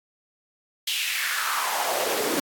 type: noise with high-pass filter sweep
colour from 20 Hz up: pink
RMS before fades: -26 dBFS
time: 0.87-2.4 s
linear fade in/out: 5 ms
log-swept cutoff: 3300 to 300 Hz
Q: 3.1
effects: AAC 64 kbps